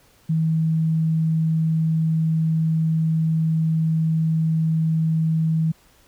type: tone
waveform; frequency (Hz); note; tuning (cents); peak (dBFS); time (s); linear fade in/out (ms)
sine; 160.4; E3; -47; -17; 0.29-5.72; 10
effects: pink hiss -56 dBFS RMS until 6.07 s